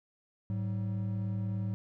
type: tone pair together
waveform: triangle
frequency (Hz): 106.58 / 189.9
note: G#2 / F#3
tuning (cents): +45 / +45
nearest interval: minor seventh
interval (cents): 1000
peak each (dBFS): -30 / -35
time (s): 0.5-1.74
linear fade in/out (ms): 0
effects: none